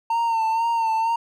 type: tone with vibrato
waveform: triangle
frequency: 909 Hz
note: A#5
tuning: 44 cents flat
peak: -17 dBFS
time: 0.1-1.16 s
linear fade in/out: 5 ms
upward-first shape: sine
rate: 2.1 Hz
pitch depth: 42 cents each way
effects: none